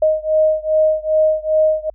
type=beating tone pair; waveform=sine; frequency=622.3 / 624.8 Hz; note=D#5 / D#5; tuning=0 / +7 cents; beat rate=2.5 Hz; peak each=-15 / -16 dBFS; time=0.02-1.9 s; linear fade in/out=5 ms; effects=added 51 Hz sine -43 dBFS peak until 1.94 s